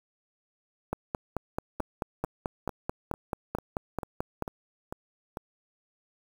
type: two click trains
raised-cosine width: 1 ms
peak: -15 / -21 dBFS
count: 17 / 9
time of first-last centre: 0.93-4.423 / 1.8-5.371 s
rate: 4.58 / 2.24 Hz
effects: 7-bit

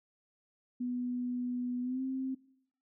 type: tone with pitch glide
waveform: sine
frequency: 246.9 to 263.1 Hz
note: B3 to C4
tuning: 0 to +10 cents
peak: -32 dBFS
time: 0.8-2.35 s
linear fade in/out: 10 ms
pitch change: +110 cents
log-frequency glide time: 1.82-2.02 s
effects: noise-tail reverb RT60 0.7 s tail -21 dB re dry

